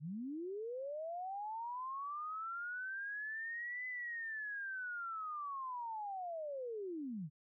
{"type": "linear two-way sweep", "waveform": "sine", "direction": "up then down", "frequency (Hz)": [136.9, 2020, 136.9], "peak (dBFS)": -40, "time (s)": [0, 7.3], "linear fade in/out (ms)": 50, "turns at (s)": 3.87, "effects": []}